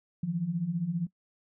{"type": "beating tone pair", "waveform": "sine", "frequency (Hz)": [159.6, 174.6], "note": ["D#3", "F3"], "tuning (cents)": [44, 0], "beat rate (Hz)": 15, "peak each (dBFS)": [-34, -29], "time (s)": [0.23, 1.07], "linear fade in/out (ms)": 5, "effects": ["noise-tail reverb RT60 0.1 s tail -21 dB re dry"]}